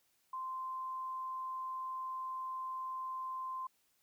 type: tone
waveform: sine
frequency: 1041 Hz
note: C6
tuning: 9 cents flat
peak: -38 dBFS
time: 0.33-3.67 s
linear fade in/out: 5 ms
effects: white hiss -75 dBFS RMS until 4.02 s